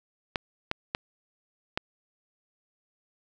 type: clicks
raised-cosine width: 0.3 ms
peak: -11 dBFS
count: 4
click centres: 0.358 / 0.714 / 0.949 / 1.775 s
effects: none